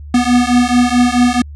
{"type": "beating tone pair", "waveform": "square", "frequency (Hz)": [242.9, 247.5], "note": ["B3", "B3"], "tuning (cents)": [-29, 4], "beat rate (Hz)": 4.6, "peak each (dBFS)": -13, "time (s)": [0.14, 1.42], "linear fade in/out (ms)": 5, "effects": ["added 73 Hz sine -28 dBFS peak until 1.55 s", "resampled to 22050 Hz"]}